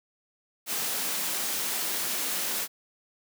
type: high-pass noise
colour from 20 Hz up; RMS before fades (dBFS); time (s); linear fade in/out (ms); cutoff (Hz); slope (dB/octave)
white; -30; 0.66-2.68; 50; 160; 24
effects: none